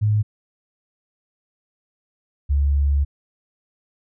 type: tone pair in turn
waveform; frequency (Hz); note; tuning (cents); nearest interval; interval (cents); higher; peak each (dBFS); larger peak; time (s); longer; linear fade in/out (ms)
sine; 106 / 70.75; G#2 / C#2; +36 / +36; perfect fifth; 700; first; -15; neither; 0.01-0.23 / 2.49-3.05; second; 20
effects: none